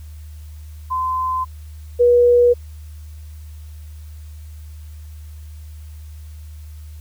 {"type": "tone pair in turn", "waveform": "sine", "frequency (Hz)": [1029, 484.2], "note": ["C6", "B4"], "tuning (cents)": [-29, -34], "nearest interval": "octave + minor second", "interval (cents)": 1305, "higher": "first", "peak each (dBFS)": [-18, -9], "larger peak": "second", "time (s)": [[0.9, 1.45], [1.99, 2.54]], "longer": "neither", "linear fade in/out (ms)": 20, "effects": ["added 76 Hz sine -33 dBFS peak until 7 s", "white hiss -53 dBFS RMS until 7 s"]}